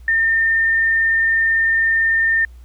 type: tone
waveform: sine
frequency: 1811 Hz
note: A6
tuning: 49 cents sharp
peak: -13 dBFS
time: 0.08-2.45 s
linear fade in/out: 2 ms
effects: added 60 Hz sine -37 dBFS peak until 2.64 s + pink hiss -58 dBFS RMS until 2.64 s